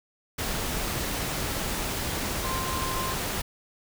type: tone in noise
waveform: sine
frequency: 1046 Hz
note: C6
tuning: 1 cent flat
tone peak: -32 dBFS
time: 2.44-3.14 s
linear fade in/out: 10 ms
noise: pink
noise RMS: -30 dBFS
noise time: 0.38-3.42 s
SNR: -5 dB
effects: none